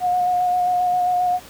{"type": "tone with vibrato", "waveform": "sine", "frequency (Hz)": 721, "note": "F#5", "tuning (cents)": -45, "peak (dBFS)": -16, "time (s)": [0, 1.4], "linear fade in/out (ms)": 50, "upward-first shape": "square", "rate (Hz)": 7.5, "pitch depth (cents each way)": 13, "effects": ["pink hiss -42 dBFS RMS until 1.49 s", "high-pass 60 Hz 12 dB/octave"]}